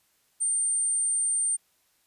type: tone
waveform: sine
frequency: 8870 Hz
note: C#9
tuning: in tune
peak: -23 dBFS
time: 0.4-1.57 s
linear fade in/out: 20 ms
effects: white hiss -68 dBFS RMS until 2.06 s + resampled to 32000 Hz